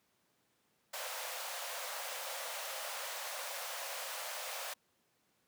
pink high-pass noise, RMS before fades -42 dBFS, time 0.93-4.74 s, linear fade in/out 10 ms, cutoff 500 Hz, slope 96 dB/octave, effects pink hiss -75 dBFS RMS until 5.47 s + high-pass 150 Hz 12 dB/octave

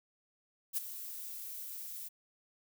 violet noise with ADSR envelope, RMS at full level -32 dBFS, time 0.73-2.09 s, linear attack 42 ms, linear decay 19 ms, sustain -12 dB, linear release 18 ms, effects none

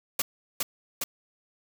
white noise with echo, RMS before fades -26 dBFS, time 0.19-0.22 s, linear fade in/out 5 ms, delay 410 ms, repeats 2, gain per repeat -2 dB, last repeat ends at 1.04 s, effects none

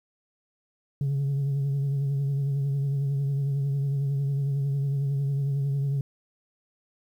sine tone with vibrato, 139.2 Hz, C#3, 8 cents sharp, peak -21 dBFS, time 1.01-6.01 s, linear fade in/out 2 ms, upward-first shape triangle, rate 11 Hz, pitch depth 45 cents each way, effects tanh soft clip ceiling -22 dBFS + 10-bit

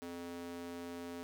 square tone with high-pass filter, 86.4 Hz, F2, 18 cents flat, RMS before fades -45 dBFS, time 0.02-1.23 s, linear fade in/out 0 ms, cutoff 310 Hz, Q 2.4, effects none

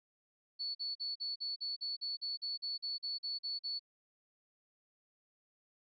sine tone bursts, 4435 Hz, C#8, in tune, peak -36 dBFS, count 16, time 0.59-3.795 s, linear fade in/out 20 ms, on 160 ms, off 43 ms, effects none

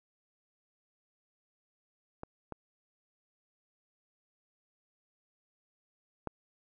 clicks, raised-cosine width 1 ms, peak -26 / -26 / -21 dBFS, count 3, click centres 2.234 / 2.523 / 6.273 s, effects none

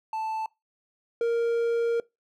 triangle tone pair in turn, 880 / 466.2 Hz, A5 / A#4, 0 / 0 cents, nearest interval major seventh, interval 1100 cents, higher first, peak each -26 / -20 dBFS, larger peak second, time 0.13-0.46 / 1.21-2 s, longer second, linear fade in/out 2 ms, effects noise-tail reverb RT60 0.2 s tail -22 dB re dry

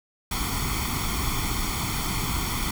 pink noise with comb filter, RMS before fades -27 dBFS, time 0.31-2.71 s, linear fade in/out 5 ms, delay 0.9 ms, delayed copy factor +0.8, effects none

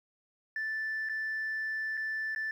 sine tone with dropouts, 1760 Hz, A6, in tune, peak -30 dBFS, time 0.56-2.51 s, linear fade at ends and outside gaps 2 ms, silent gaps 1.089-1.095 / 1.971-1.974 / 2.349-2.36 s, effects tanh soft clip ceiling -29 dBFS + 11-bit

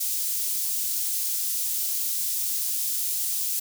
white high-pass noise, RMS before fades -27 dBFS, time 0-3.6 s, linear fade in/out 10 ms, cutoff 5800 Hz, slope 12 dB/octave, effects none

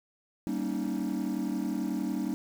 triangle chord, Eb dominant seventh, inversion first, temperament just, 194.45 / 233.3 / 280 / 311.1 Hz, G3 / Bb3 / Db4 / Eb4, -14 / +2 / +18 / 0 cents, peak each -32 dBFS, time 0.47-2.34 s, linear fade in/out 0 ms, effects tanh soft clip ceiling -20 dBFS + 8-bit

